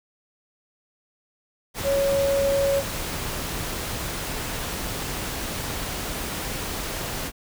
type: tone in noise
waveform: sine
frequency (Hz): 554.4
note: C#5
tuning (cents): 0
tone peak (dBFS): -19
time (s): 1.83-2.83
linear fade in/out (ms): 50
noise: pink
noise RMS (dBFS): -30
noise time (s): 1.74-7.32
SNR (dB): +8
effects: none